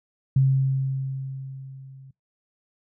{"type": "tone with level ramp", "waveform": "sine", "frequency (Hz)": 134, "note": "C3", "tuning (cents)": 42, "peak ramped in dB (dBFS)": [-14, -43], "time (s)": [0.36, 2.11], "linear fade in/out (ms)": 5, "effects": ["noise-tail reverb RT60 0.2 s tail -25 dB re dry"]}